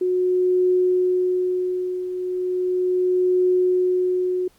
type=tone with tremolo; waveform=sine; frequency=364.9 Hz; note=F#4; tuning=24 cents flat; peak=-14 dBFS; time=0.01-4.48 s; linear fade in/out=5 ms; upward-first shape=triangle; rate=0.36 Hz; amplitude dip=70%; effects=pink hiss -58 dBFS RMS until 4.58 s + MP3 96 kbps